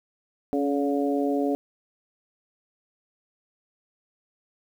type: harmonic tone with a mistuned harmonic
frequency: 142.6 Hz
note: C#3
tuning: 49 cents sharp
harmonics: 2 / 3 / 4 / 5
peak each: -24 / -28 / -30 / -32 dBFS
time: 0.53-1.55 s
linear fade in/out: 0 ms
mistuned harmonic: 2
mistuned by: -27 cents
effects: 9-bit